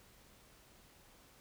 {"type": "silence", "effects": ["pink hiss -63 dBFS RMS until 1.4 s"]}